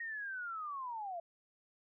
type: linear sweep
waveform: sine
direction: down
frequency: 1880 to 659.3 Hz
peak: -39 dBFS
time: 0-1.2 s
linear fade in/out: 5 ms
effects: none